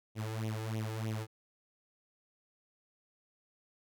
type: tone with flanger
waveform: sawtooth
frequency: 110 Hz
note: A2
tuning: in tune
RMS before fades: -37 dBFS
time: 0.15-1.27 s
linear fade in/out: 50 ms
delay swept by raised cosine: 0.31 to 2.41 ms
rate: 3.2 Hz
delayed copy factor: +0.85
effects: none